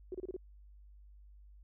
sine tone bursts, 370 Hz, F#4, in tune, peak -37 dBFS, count 5, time 0.12-0.365 s, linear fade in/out 2 ms, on 25 ms, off 30 ms, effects added 50 Hz sine -54 dBFS peak until 1.63 s

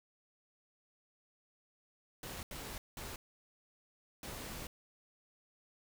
pink noise bursts at uneven times, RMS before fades -45 dBFS, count 4, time 2.23-2.43 / 2.51-2.78 / 2.97-3.16 / 4.23-4.67 s, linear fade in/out 2 ms, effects none

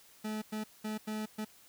40% pulse tone bursts at uneven times, 215.3 Hz, A3, 37 cents flat, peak -34 dBFS, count 5, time 0.24-0.42 / 0.52-0.64 / 0.84-0.98 / 1.07-1.26 / 1.38-1.45 s, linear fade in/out 10 ms, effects white hiss -60 dBFS RMS until 1.68 s

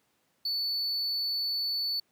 triangle tone, 4470 Hz, C#8, 14 cents sharp, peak -27 dBFS, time 0.45-2 s, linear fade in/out 5 ms, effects pink hiss -72 dBFS RMS until 2.11 s + high-pass 150 Hz 12 dB/octave

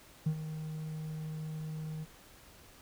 triangle tone with ADSR envelope, 156.3 Hz, D#3, 8 cents sharp, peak -22 dBFS, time 0.26-2.06 s, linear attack 8 ms, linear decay 72 ms, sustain -13 dB, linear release 33 ms, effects tanh soft clip ceiling -23 dBFS + pink hiss -57 dBFS RMS until 2.81 s

